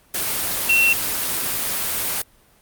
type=tone in noise; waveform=sine; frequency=2717 Hz; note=F7; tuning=48 cents flat; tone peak=-13 dBFS; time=0.69-0.93 s; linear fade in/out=5 ms; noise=white; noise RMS=-23 dBFS; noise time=0.14-2.22 s; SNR=+7 dB; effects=pink hiss -55 dBFS RMS until 2.61 s + Opus 32 kbps